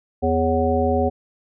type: harmonic tone with a mistuned harmonic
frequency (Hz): 82.41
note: E2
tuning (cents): 0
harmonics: 1 / 3 / 5 / 7 / 9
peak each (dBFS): -23 / -23 / -23 / -23 / -23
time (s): 0.22-1.1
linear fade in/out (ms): 20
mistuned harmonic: 7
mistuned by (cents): -72
effects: none